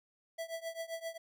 square tone with tremolo, 659.3 Hz, E5, in tune, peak -36 dBFS, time 0.38-1.18 s, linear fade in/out 10 ms, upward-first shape triangle, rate 7.6 Hz, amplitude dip 95%, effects none

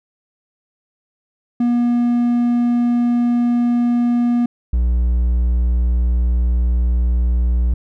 triangle tone pair in turn, 240 / 60 Hz, B3 / B1, -49 / -49 cents, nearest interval 2 octaves, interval 2400 cents, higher first, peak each -11 dBFS, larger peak neither, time 1.6-4.46 / 4.73-7.74 s, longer second, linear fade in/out 5 ms, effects none

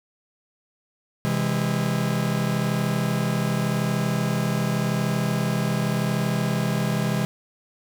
45% pulse chord, C augmented, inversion none, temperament just, 130.81 / 163.52 / 204.4 Hz, C3 / E3 / G#3, 0 / -14 / -27 cents, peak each -26 dBFS, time 1.25-7.25 s, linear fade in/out 0 ms, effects none

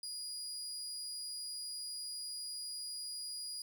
30% pulse tone, 4884 Hz, D#8, 33 cents flat, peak -38 dBFS, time 0.03-3.62 s, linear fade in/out 2 ms, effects none

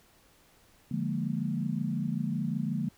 sine chord, Bb dominant seventh, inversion first, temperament equal, 146.83 / 174.61 / 207.7 / 233.1 Hz, D3 / F3 / Ab3 / Bb3, 0 / 0 / 0 / 0 cents, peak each -34 dBFS, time 0.91-2.89 s, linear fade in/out 5 ms, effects pink hiss -62 dBFS RMS until 2.97 s

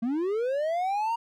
triangle linear sweep, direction up, 220 to 944 Hz, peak -23 dBFS, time 0.02-1.16 s, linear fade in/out 10 ms, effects none

